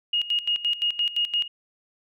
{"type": "tone with tremolo", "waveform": "sine", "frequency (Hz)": 2864, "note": "F7", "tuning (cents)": 43, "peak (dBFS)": -20, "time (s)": [0.13, 1.48], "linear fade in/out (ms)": 5, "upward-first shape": "square", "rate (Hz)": 5.8, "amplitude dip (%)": 80, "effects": []}